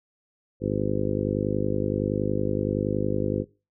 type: harmonic tone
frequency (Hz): 50.7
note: G#1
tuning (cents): -41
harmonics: 1 / 2 / 3 / 4 / 5 / 6 / 7 / 8 / 9 / 10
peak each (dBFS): -37 / -31 / -32 / -32 / -32 / -32 / -31 / -33 / -36 / -32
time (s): 0.6-3.45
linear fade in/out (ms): 50
effects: noise-tail reverb RT60 0.3 s tail -20 dB re dry